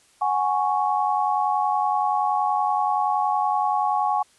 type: chord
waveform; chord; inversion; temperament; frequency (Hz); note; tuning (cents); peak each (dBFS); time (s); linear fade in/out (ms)
sine; F# suspended second; none; equal; 740 / 830.6 / 1108.7; F#5 / G#5 / C#6; 0 / 0 / 0; -25 / -22 / -25; 0.21-4.23; 10
effects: white hiss -58 dBFS RMS until 4.38 s + resampled to 24000 Hz